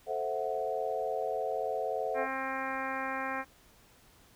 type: chord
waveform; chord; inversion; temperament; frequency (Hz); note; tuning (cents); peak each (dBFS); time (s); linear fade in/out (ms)
sine; F# half-diminished seventh; first; equal; 440 / 523.3 / 659.3 / 740; A4 / C5 / E5 / F#5; 0 / 0 / 0 / 0; -36; 0.06-2.28; 50
type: harmonic tone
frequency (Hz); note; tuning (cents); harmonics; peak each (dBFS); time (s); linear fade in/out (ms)
265.7; C4; +27; 1 / 2 / 3 / 4 / 5 / 6 / 7 / 8 / 9; -42 / -41 / -39 / -39 / -42 / -40 / -42 / -46 / -45; 2.14-3.45; 50
effects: pink hiss -61 dBFS RMS until 4.35 s